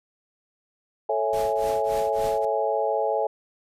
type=chord; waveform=sine; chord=A major seventh; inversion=none; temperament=equal; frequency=440 / 554.4 / 659.3 / 830.6 Hz; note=A4 / C#5 / E5 / G#5; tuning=0 / 0 / 0 / 0 cents; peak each=-27 dBFS; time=1.09-3.27 s; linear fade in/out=5 ms
type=noise with tremolo; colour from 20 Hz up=pink; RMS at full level=-36 dBFS; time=1.33-2.45 s; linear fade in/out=2 ms; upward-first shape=triangle; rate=3.5 Hz; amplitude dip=100%
effects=resampled to 32000 Hz